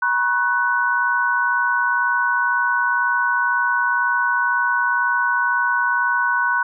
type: tone cluster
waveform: sine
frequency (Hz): 964 / 1086 / 1493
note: B5 / C#6 / F#6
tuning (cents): -42 / -36 / +15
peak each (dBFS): -22 / -24 / -18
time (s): 0.02-6.63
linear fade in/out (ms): 5
effects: none